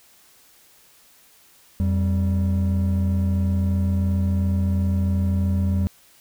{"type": "tone pair together", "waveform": "triangle", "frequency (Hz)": [86.46, 194.1], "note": ["F2", "G3"], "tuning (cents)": [-17, -17], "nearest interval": "octave + major second", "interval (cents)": 1400, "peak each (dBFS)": [-17, -21], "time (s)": [1.8, 5.87], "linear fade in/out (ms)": 0, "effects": ["tanh soft clip ceiling -9 dBFS", "white hiss -54 dBFS RMS until 6.2 s"]}